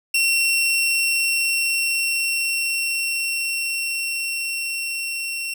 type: tone with level ramp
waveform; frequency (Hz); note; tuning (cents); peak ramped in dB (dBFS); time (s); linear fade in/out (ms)
sawtooth; 2724; F7; -44; -13 to -22; 0.14-5.54; 5
effects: none